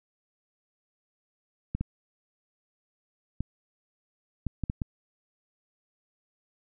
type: clicks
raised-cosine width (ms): 5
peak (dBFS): -17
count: 7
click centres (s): 1.75 / 1.81 / 3.406 / 4.467 / 4.637 / 4.699 / 4.818
effects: none